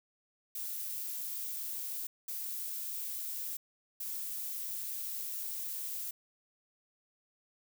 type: noise bursts at uneven times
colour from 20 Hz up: violet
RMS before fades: -39 dBFS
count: 3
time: 0.55-2.07 / 2.28-3.57 / 4-6.11 s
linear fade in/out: 5 ms
effects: none